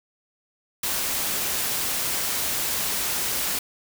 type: noise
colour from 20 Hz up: white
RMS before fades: -26 dBFS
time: 0.83-3.59 s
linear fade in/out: 5 ms
effects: none